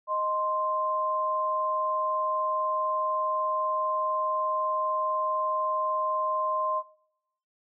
sine tone pair together, 621.2 / 1046 Hz, D#5 / C6, -3 / -1 cents, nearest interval major sixth, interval 902 cents, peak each -31 / -26 dBFS, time 0.07-6.83 s, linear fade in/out 50 ms, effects noise-tail reverb RT60 0.8 s tail -21 dB re dry

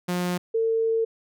sawtooth / sine tone pair in turn, 178.3 / 451 Hz, F3 / A4, +36 / +43 cents, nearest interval octave + major third, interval 1607 cents, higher second, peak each -20 dBFS, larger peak neither, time 0.08-0.38 / 0.54-1.05 s, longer second, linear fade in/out 10 ms, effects none

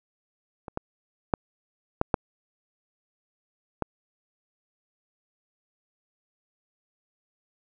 clicks, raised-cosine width 1 ms, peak -23 / -15 / -7 / -7 / -6 / -12 dBFS, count 6, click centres 0.682 / 0.774 / 1.338 / 2.014 / 2.142 / 3.823 s, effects none

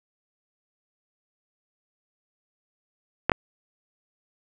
clicks, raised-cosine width 0.5 ms, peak -4 dBFS, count 2, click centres 3.296 / 3.318 s, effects none

